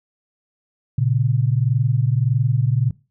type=tone pair together; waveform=sine; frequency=116.54 / 138.21 Hz; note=A#2 / C#3; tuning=0 / -5 cents; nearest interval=minor third; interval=295 cents; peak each=-18 dBFS; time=0.98-2.91 s; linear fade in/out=5 ms; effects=noise-tail reverb RT60 0.3 s tail -20 dB re dry